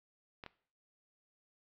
clicks, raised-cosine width 0.3 ms, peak -29 dBFS, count 2, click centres 0.438 / 0.463 s, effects noise-tail reverb RT60 0.5 s tail -19 dB re dry + low-pass 5000 Hz 12 dB/octave

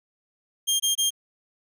20% pulse tone bursts, 3206 Hz, G7, 38 cents sharp, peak -15 dBFS, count 3, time 0.67-1.106 s, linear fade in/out 20 ms, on 130 ms, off 23 ms, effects none

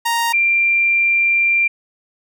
sawtooth / sine tone pair in turn, 932.3 / 2373 Hz, A#5 / D7, 0 / +17 cents, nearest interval octave + major third, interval 1617 cents, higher second, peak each -12 / -12 dBFS, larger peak neither, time 0.05-0.33 / 0.33-1.68 s, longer second, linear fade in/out 10 ms, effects none

